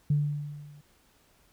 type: tone with level ramp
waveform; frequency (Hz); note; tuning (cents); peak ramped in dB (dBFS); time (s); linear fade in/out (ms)
sine; 146.7; D3; -2; -19 to -49; 0.1-0.81; 5
effects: tanh soft clip ceiling -15 dBFS + pink hiss -64 dBFS RMS until 1.52 s